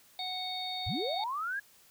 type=harmonic tone; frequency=740 Hz; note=F#5; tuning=in tune; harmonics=1 / 3 / 5 / 6; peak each=-39 / -46 / -37 / -42 dBFS; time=0.19-1.24 s; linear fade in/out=2 ms
type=linear sweep; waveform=sine; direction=up; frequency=56.8 to 1686 Hz; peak=-32 dBFS; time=0.86-1.6 s; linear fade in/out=10 ms
effects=white hiss -61 dBFS RMS until 1.9 s